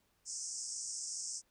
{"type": "band-pass noise", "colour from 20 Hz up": "pink", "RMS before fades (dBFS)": -42, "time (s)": [0.25, 1.42], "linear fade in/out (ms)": 50, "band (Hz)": [5200, 8700], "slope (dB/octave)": 96, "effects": ["pink hiss -75 dBFS RMS until 1.5 s"]}